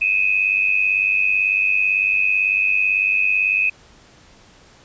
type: tone pair together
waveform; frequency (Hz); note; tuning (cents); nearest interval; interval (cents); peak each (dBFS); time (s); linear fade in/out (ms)
sine; 2489 / 2587; D#7 / E7; 0 / -33; minor second; 67; -18 / -18; 0.01-3.7; 10
effects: pink hiss -49 dBFS RMS until 4.84 s + resampled to 16000 Hz